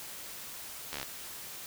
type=slowing click train; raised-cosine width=0.2 ms; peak=-19 dBFS; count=8; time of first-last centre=0.93-1.03 s; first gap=13 ms; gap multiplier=1.03; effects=white hiss -44 dBFS RMS until 1.66 s